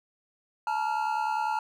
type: tone cluster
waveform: triangle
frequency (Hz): 867 / 937 / 1387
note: A5 / A#5 / F6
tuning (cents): -26 / +9 / -12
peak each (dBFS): -26 / -30 / -33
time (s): 0.67-1.59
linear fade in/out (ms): 2
effects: none